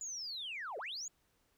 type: linear two-way sweep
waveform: sine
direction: down then up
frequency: 7020 to 389.2 to 7020 Hz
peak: -39 dBFS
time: 0.01-1.08 s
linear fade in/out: 2 ms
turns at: 0.78 s
effects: tanh soft clip ceiling -35 dBFS + pink hiss -75 dBFS RMS until 1.57 s